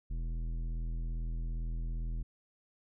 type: tone with tanh clipping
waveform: triangle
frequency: 41.2 Hz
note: E1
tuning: in tune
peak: -35 dBFS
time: 0.1-2.23 s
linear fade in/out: 10 ms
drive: 16 dB
effects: none